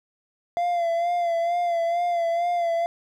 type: tone with vibrato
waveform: triangle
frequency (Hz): 687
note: F5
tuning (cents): -29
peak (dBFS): -19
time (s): 0.57-2.86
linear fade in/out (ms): 0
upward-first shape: sine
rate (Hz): 2.2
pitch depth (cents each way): 43
effects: none